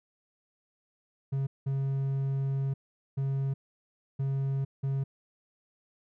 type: tone bursts at uneven times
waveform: triangle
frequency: 136.2 Hz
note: C#3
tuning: 30 cents flat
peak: -25 dBFS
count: 5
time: 1.32-1.47 / 1.66-2.74 / 3.17-3.54 / 4.19-4.65 / 4.83-5.04 s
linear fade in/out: 10 ms
effects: none